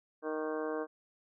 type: harmonic tone with a mistuned harmonic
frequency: 155.56 Hz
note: D#3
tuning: in tune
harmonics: 2 / 3 / 4 / 5 / 6 / 7 / 8 / 9 / 10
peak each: -39 / -36 / -41 / -47 / -49 / -45 / -50 / -53 / -47 dBFS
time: 0.22-0.87 s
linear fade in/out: 50 ms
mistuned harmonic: 8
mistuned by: -62 cents
effects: none